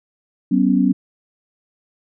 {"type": "chord", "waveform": "sine", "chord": "F# suspended fourth", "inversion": "none", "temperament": "equal with one note detuned", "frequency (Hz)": [189.87, 246.9, 277.2], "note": ["F#3", "B3", "C#4"], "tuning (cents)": [45, 0, 0], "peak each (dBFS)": -17, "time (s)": [0.51, 0.93], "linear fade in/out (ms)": 10, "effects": []}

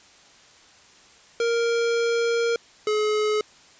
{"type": "tone pair in turn", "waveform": "square", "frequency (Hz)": [466.2, 425.4], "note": ["A#4", "G#4"], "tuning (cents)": [0, 42], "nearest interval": "major second", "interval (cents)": 158, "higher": "first", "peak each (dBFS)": -21, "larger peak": "neither", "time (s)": [[1.4, 2.56], [2.87, 3.41]], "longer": "first", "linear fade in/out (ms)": 2, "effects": ["white hiss -52 dBFS RMS until 3.79 s", "resampled to 16000 Hz"]}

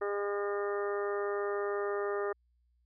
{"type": "harmonic tone", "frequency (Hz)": 202.9, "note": "G#3", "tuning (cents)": -40, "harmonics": [2, 3, 4, 5, 6, 7, 8, 9], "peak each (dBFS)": [-32, -40, -44, -49, -40, -47, -53, -45], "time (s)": [0.01, 2.33], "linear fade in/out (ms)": 10, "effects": ["added 60 Hz sine -68 dBFS peak until 2.85 s"]}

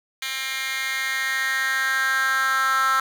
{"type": "tone with high-pass filter sweep", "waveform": "10% pulse", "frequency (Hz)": 265.5, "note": "C4", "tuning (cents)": 25, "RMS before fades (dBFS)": -23, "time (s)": [0.22, 3], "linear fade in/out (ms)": 2, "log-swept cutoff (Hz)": [2500, 1300], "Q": 4.8, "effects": []}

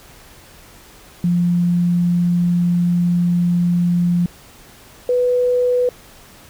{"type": "tone pair in turn", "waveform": "sine", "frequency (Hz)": [174.61, 494.7], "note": ["F3", "B4"], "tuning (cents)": [0, 3], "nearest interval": "octave + tritone", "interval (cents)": 1803, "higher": "second", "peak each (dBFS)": -13, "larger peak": "neither", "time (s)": [[1.24, 4.26], [5.09, 5.89]], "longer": "first", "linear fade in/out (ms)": 2, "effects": ["pink hiss -44 dBFS RMS until 6.49 s"]}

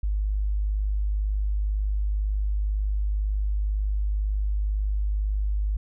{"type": "tone", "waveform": "sine", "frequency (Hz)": 51, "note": "G#1", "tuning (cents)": -31, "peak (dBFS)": -22, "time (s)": [0.03, 5.77], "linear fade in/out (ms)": 5, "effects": []}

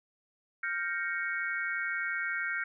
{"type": "chord", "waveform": "sine", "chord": "G half-diminished seventh", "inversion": "third", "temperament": "equal", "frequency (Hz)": [1396.9, 1568, 1864.7, 2217], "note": ["F6", "G6", "Bb6", "Db7"], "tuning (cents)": [0, 0, 0, 0], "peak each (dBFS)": [-36, -35, -37, -37], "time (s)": [0.63, 2.64], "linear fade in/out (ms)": 5, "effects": []}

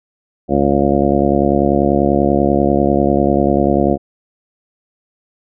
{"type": "harmonic tone", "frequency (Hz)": 70.2, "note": "C#2", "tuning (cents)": 22, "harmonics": [1, 2, 3, 4, 5, 6, 7, 8, 9, 10], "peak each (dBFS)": [-23, -23, -17, -18, -17, -25, -21, -19, -29, -20], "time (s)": [0.48, 3.98], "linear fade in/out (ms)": 50, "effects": []}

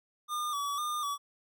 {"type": "tone with vibrato", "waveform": "square", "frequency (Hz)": 1174.7, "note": "D6", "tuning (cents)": 0, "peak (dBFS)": -32, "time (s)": [0.28, 1.18], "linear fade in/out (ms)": 50, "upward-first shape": "square", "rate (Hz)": 2, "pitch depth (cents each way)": 51, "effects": []}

